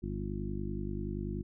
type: harmonic tone with a mistuned harmonic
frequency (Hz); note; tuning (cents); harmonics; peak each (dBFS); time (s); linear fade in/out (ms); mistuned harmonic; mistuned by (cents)
50.4; G1; +49; 1 / 2 / 3 / 4 / 5 / 6 / 7; -39 / -41 / -42 / -40 / -45 / -47 / -42; 0.02-1.43; 20; 7; -17
effects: none